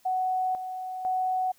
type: tone with tremolo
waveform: sine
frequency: 744 Hz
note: F#5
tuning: 9 cents sharp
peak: -24 dBFS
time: 0.05-1.52 s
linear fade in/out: 10 ms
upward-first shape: square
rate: 1 Hz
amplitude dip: 60%
effects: white hiss -62 dBFS RMS until 1.58 s